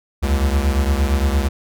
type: beating tone pair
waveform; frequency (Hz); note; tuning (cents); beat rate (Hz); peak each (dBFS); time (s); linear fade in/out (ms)
square; 68 / 76.7; C#2 / D#2; -33 / -24; 8.7; -17 / -21; 0.22-1.49; 20
effects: none